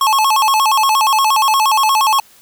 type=tone with vibrato; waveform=square; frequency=972 Hz; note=B5; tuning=28 cents flat; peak=-11 dBFS; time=0.01-2.2 s; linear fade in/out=2 ms; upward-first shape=square; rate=8.5 Hz; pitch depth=200 cents each way; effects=white hiss -47 dBFS RMS until 2.41 s